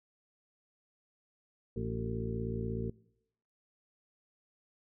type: harmonic tone with a mistuned harmonic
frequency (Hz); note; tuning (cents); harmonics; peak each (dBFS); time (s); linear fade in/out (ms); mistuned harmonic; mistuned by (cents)
56.4; A1; +44; 1 / 2 / 3 / 4 / 5 / 6 / 7 / 8; -42 / -38 / -43 / -39 / -51 / -51 / -41 / -42; 1.76-2.9; 5; 7; -63
effects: noise-tail reverb RT60 0.8 s tail -23 dB re dry